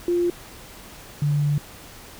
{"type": "tone pair in turn", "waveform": "sine", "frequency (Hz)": [349.2, 146.19], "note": ["F4", "D3"], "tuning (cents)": [0, -8], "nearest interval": "octave + minor third", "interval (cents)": 1508, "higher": "first", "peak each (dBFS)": -18, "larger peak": "neither", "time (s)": [[0.08, 0.3], [1.22, 1.58]], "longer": "second", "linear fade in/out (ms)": 2, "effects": ["pink hiss -43 dBFS RMS until 2.19 s"]}